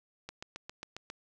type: click train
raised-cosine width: 0.2 ms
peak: -24 dBFS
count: 7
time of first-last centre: 0.29-1.101 s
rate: 7.4 Hz
effects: none